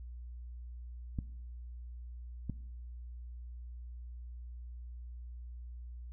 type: clicks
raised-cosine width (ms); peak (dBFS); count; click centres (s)
5; -23; 2; 1.188 / 2.497
effects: noise-tail reverb RT60 0.9 s tail -19 dB re dry + added 60 Hz sine -43 dBFS peak until 6.12 s